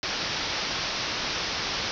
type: low-pass noise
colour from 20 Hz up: white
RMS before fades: -30 dBFS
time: 0.03-1.91 s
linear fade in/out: 0 ms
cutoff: 5800 Hz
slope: 96 dB/octave
effects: none